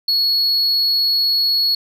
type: tone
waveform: sine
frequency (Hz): 4356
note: C#8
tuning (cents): -31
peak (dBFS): -11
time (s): 0.08-1.75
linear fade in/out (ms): 5
effects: tanh soft clip ceiling -13 dBFS

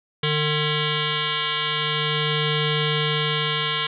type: tone with frequency modulation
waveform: sine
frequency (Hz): 1661.2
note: G#6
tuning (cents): 0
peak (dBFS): -20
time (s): 0.23-3.87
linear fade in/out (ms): 5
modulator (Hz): 302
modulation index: 6.3
effects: none

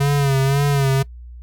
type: tone with vibrato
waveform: square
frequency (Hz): 138.9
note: C#3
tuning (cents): +4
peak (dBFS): -15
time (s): 0-1.03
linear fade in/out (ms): 10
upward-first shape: sine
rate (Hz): 1.9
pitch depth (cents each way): 58
effects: noise-tail reverb RT60 0.1 s tail -22 dB re dry + added 60 Hz sine -34 dBFS peak until 1.42 s

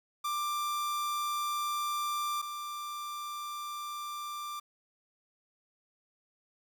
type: tone pair in turn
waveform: 45% pulse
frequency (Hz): 1183 / 1183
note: D6 / D6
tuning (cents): +12 / +12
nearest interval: unison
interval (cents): 0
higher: neither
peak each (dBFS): -31 / -37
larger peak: first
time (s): 0.24-2.42 / 2.42-4.6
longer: neither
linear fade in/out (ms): 10
effects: 10-bit

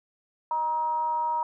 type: tone with frequency modulation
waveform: sine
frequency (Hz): 947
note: A#5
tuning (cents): +27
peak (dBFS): -24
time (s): 0.51-1.43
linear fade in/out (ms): 2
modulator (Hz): 330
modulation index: 0.3
effects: none

